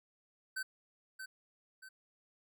square tone with echo, 1535 Hz, G6, 37 cents flat, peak -37 dBFS, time 0.56-0.63 s, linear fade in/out 10 ms, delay 630 ms, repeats 2, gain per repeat -7 dB, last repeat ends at 1.89 s, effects none

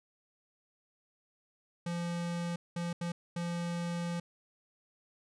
square tone bursts at uneven times, 172.1 Hz, F3, 25 cents flat, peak -34 dBFS, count 4, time 1.86-2.56 / 2.76-2.93 / 3.01-3.12 / 3.36-4.2 s, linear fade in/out 5 ms, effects resampled to 22050 Hz

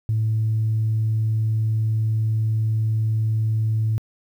sine tone, 110 Hz, A2, in tune, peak -17 dBFS, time 0.09-3.98 s, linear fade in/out 0 ms, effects tanh soft clip ceiling -14 dBFS + 9-bit

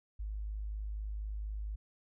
sine tone, 52.1 Hz, G#1, 6 cents sharp, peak -36 dBFS, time 0.19-1.76 s, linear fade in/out 10 ms, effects none

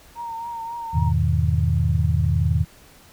sine tone with vibrato, 926 Hz, A#5, 12 cents flat, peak -28 dBFS, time 0.15-1.13 s, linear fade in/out 50 ms, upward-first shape triangle, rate 3.7 Hz, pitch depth 41 cents each way
sine chord, E major seventh, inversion none, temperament equal, 82.41 / 103.83 / 123.47 / 155.56 Hz, E2 / G#2 / B2 / D#3, 0 / 0 / 0 / 0 cents, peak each -20 / -24 / -24 / -23 dBFS, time 0.93-2.65 s, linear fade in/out 20 ms
effects pink hiss -50 dBFS RMS until 3.12 s

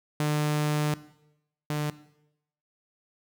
sawtooth tone pair in turn, 150 / 149.48 Hz, D3 / D3, +37 / +31 cents, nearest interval unison, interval 6 cents, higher first, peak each -20 / -23 dBFS, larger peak first, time 0.2-0.94 / 1.7-1.9 s, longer first, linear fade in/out 2 ms, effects noise-tail reverb RT60 0.8 s tail -17 dB re dry

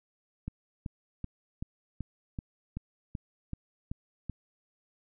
click train, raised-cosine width 5 ms, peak -23 dBFS, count 11, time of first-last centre 0.48-4.297 s, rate 2.62 Hz, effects none

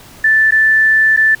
sine tone with dropouts, 1760 Hz, A6, in tune, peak -7 dBFS, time 0.24-1.35 s, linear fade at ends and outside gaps 5 ms, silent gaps 0.509-0.521 / 1.165-1.173 s, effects pink hiss -39 dBFS RMS until 1.4 s

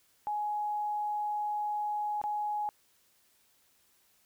sine tone with dropouts, 837 Hz, G#5, 13 cents sharp, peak -30 dBFS, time 0.27-2.69 s, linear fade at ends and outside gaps 0 ms, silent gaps 2.215-2.239 s, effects white hiss -68 dBFS RMS until 4.25 s

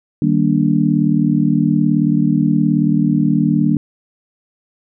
sine chord, Eb major seventh, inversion none, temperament just, 155.56 / 194.45 / 233.3 / 291.7 Hz, Eb3 / G3 / Bb3 / D4, 0 / -14 / +2 / -12 cents, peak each -17 dBFS, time 0.22-3.77 s, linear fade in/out 2 ms, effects none

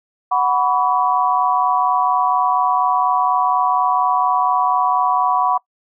sine chord, F# suspended fourth, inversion none, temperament equal with one note detuned, 740 / 987.8 / 1132 Hz, F#5 / B5 / C#6, 0 / 0 / +36 cents, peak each -18 dBFS, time 0.31-5.58 s, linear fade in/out 10 ms, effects noise-tail reverb RT60 0.1 s tail -22 dB re dry

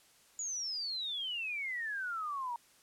sine exponential sweep, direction down, 6940 to 928 Hz, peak -35 dBFS, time 0.39-2.56 s, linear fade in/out 2 ms, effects white hiss -64 dBFS RMS until 2.82 s + low-pass 11000 Hz 12 dB/octave

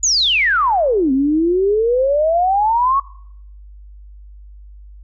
sine exponential two-way sweep, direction down then up, 7040 to 259.6 to 1126 Hz, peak -12 dBFS, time 0.03-3 s, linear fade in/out 5 ms, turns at 1.12 s, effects noise-tail reverb RT60 0.7 s tail -22 dB re dry + added 50 Hz sine -36 dBFS peak until 5.03 s

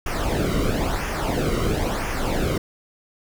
brown noise with flanger, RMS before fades -23 dBFS, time 0.06-2.58 s, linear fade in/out 5 ms, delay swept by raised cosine 0.24 to 1.2 ms, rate 0.99 Hz, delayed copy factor -0.7, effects none

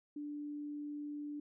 sine tone, 293.7 Hz, D4, in tune, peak -40 dBFS, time 0.16-1.4 s, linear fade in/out 5 ms, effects none

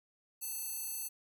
square tone with high-pass filter, 886 Hz, A5, 12 cents sharp, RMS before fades -40 dBFS, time 0.41-1.09 s, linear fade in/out 20 ms, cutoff 9500 Hz, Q 0.94, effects none

